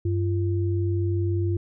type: tone pair together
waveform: sine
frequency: 96.5 / 343.9 Hz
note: G2 / F4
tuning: -27 / -27 cents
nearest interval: octave + minor seventh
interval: 2200 cents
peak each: -22 / -28 dBFS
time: 0.05-1.57 s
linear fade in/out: 5 ms
effects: none